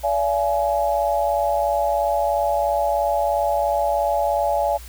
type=tone cluster; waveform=sine; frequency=575 / 678 / 841 Hz; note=D5 / E5 / G#5; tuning=-37 / +49 / +22 cents; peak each=-22 dBFS; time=0.03-4.78 s; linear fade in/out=20 ms; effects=added 60 Hz sine -37 dBFS peak until 4.88 s + white hiss -44 dBFS RMS until 4.88 s